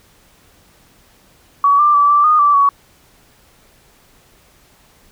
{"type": "tone with pitch steps", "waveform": "sine", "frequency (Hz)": [1133, 1185, 1156, 1168, 1229, 1163, 1124], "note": ["C#6", "D6", "D6", "D6", "D#6", "D6", "C#6"], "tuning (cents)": [37, 15, -28, -10, -22, -17, 24], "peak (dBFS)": -8, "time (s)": [1.64, 2.69], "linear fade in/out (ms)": 2, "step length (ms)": 150, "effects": ["pink hiss -51 dBFS RMS until 5.11 s"]}